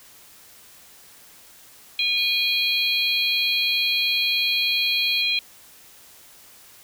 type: harmonic tone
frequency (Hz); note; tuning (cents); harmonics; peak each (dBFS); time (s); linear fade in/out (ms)
817; G#5; -29; 3 / 4 / 5; -23 / -24 / -25; 1.99-5.39; 2
type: tone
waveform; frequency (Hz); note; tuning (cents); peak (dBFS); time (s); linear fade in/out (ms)
square; 4393; C#8; -16; -31; 2.17-5.22; 10
effects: white hiss -49 dBFS RMS until 6.83 s